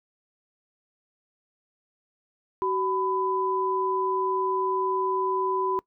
sine tone pair together, 378.2 / 1000 Hz, F#4 / B5, +38 / +21 cents, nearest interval octave + perfect fourth, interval 1683 cents, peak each -26 dBFS, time 2.62-5.79 s, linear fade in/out 0 ms, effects noise-tail reverb RT60 0.1 s tail -22 dB re dry

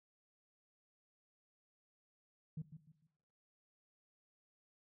sine tone with echo, 155.56 Hz, D#3, in tune, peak -39 dBFS, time 2.57-2.62 s, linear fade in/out 5 ms, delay 150 ms, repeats 3, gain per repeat -10 dB, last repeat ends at 3.07 s, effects noise-tail reverb RT60 0.8 s tail -17 dB re dry + tanh soft clip ceiling -36 dBFS

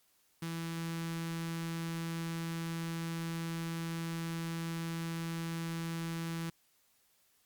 sawtooth tone with notch filter, 165.6 Hz, E3, 8 cents sharp, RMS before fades -38 dBFS, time 0.42-6.5 s, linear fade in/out 5 ms, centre 600 Hz, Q 0.98, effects white hiss -71 dBFS RMS until 7.45 s + Opus 48 kbps

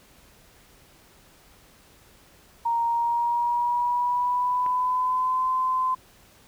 sine tone with pitch glide, 932.3 to 1028.5 Hz, A#5 to C6, 0 to -30 cents, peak -21 dBFS, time 2.65-5.95 s, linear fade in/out 10 ms, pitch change +170 cents, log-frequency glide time 2.85-5.48 s
click, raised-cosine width 0.5 ms, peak -24 dBFS, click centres 4.663 s
effects pink hiss -55 dBFS RMS until 6.47 s

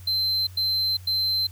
triangle tone bursts, 4100 Hz, C8, 36 cents flat, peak -20 dBFS, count 3, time 0.07-1.47 s, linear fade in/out 5 ms, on 400 ms, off 100 ms, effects added 92 Hz sine -40 dBFS peak until 1.51 s + white hiss -53 dBFS RMS until 1.51 s

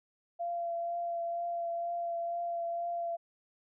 sine tone with vibrato, 685 Hz, F5, 34 cents flat, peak -32 dBFS, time 0.39-3.17 s, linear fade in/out 20 ms, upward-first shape triangle, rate 2.1 Hz, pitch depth 17 cents each way, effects none

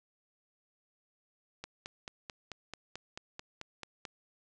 click train, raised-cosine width 0.2 ms, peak -24 dBFS, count 12, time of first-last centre 1.64-4.052 s, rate 4.56 Hz, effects resampled to 22050 Hz

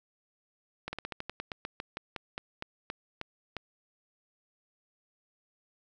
slowing click train, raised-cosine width 0.3 ms, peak -20 dBFS, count 18, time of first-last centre 0.88-3.567 s, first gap 50 ms, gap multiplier 1.13, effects none

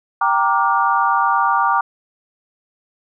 sine chord, G minor seventh, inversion none, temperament equal with one note detuned, 784 / 932.3 / 1174.7 / 1422.2 Hz, G5 / Bb5 / D6 / F6, 0 / 0 / 0 / +31 cents, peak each -20 / -18 / -17 / -22 dBFS, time 0.21-1.81 s, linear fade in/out 5 ms, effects none

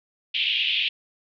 pink band-pass noise, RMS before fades -24 dBFS, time 0.34-0.89 s, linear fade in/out 10 ms, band 2600 to 3400 Hz, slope 48 dB/octave, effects none

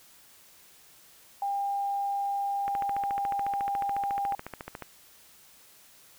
sine tone, 800 Hz, G5, 35 cents sharp, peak -27 dBFS, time 1.42-4.35 s, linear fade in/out 2 ms
click train, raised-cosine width 0.5 ms, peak -22 dBFS, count 31, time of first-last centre 2.68-4.823 s, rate 14 Hz
effects white hiss -56 dBFS RMS until 6.18 s

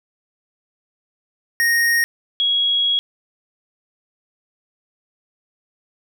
square / sine tone pair in turn, 1862 / 3318 Hz, A#6 / G#7, -2 / -2 cents, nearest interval minor seventh, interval 1000 cents, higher second, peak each -15 dBFS, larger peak neither, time 1.6-2.04 / 2.4-2.99 s, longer second, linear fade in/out 0 ms, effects none

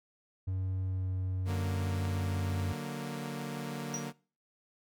triangle tone with pitch glide, 94 to 93.14 Hz, F#2 to F#2, +28 to +12 cents, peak -29 dBFS, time 0.47-2.73 s, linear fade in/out 10 ms, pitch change -16 cents, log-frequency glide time 0.82-1.1 s
sawtooth chord, D augmented, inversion none, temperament equal, 146.83 / 185 / 233.1 Hz, D3 / F#3 / A#3, 0 / 0 / 0 cents, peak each -36 / -39 / -36 dBFS, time 1.45-4.13 s, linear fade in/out 50 ms
triangle tone with exponential decay, 5790 Hz, F#8, 38 cents flat, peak -30 dBFS, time 3.94-4.11 s, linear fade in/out 1 ms, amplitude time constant 36 ms
effects noise-tail reverb RT60 0.4 s tail -23 dB re dry

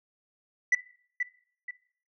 sine tone with echo, 1975.5 Hz, B6, in tune, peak -16 dBFS, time 0.72-0.75 s, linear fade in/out 5 ms, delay 480 ms, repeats 2, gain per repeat -9 dB, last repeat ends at 1.71 s, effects noise-tail reverb RT60 0.5 s tail -17 dB re dry + tanh soft clip ceiling -18 dBFS

